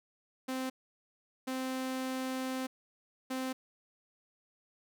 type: tone bursts at uneven times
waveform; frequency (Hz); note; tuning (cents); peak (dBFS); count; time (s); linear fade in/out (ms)
sawtooth; 260; C4; -11; -30; 3; 0.48-0.7 / 1.47-2.67 / 3.3-3.53; 10
effects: none